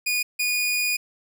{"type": "tone bursts at uneven times", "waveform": "sawtooth", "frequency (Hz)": 2456, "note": "D#7", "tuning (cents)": -23, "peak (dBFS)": -18, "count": 2, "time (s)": [[0.06, 0.23], [0.39, 0.97]], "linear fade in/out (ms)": 10, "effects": []}